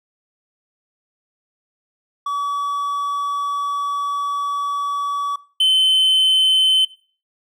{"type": "tone pair in turn", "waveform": "triangle", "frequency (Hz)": [1141, 3064], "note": ["C#6", "G7"], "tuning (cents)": [50, -40], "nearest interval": "octave + perfect fourth", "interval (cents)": 1710, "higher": "second", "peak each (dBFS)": [-18, -11], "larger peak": "second", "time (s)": [[2.26, 5.36], [5.6, 6.85]], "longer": "first", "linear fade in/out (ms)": 5, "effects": ["noise-tail reverb RT60 0.4 s tail -18 dB re dry"]}